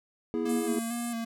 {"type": "chord", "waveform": "triangle", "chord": "E major", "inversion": "second", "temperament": "equal with one note detuned", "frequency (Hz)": [241.6, 329.6, 415.3], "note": ["B3", "E4", "G#4"], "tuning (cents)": [-38, 0, 0], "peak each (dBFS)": [-30, -30, -30], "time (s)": [0.34, 0.79], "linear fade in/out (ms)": 0}
{"type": "tone with vibrato", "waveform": "square", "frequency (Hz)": 233, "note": "A#3", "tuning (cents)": -1, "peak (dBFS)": -32, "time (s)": [0.45, 1.25], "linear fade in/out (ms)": 10, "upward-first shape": "square", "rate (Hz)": 2.2, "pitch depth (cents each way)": 29}
{"type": "band-pass noise", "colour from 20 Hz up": "pink", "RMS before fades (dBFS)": -43, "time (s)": [0.49, 1.13], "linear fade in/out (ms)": 5, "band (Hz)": [7000, 12000], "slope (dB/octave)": 96}
{"effects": []}